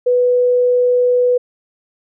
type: tone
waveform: sine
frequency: 493.9 Hz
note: B4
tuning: in tune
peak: -10 dBFS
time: 0.06-1.38 s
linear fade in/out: 10 ms
effects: none